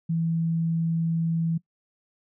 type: tone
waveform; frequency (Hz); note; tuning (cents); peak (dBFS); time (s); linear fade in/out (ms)
sine; 164.81; E3; 0; -22; 0.09-1.58; 10
effects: noise-tail reverb RT60 0.1 s tail -21 dB re dry